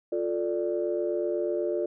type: chord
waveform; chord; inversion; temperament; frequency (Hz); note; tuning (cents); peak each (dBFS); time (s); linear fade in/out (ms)
sine; D minor; first; just; 352.4 / 440.5 / 587.3; F4 / A4 / D5; +16 / +2 / 0; -28 / -31 / -30; 0.12-1.86; 5
effects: tanh soft clip ceiling -16 dBFS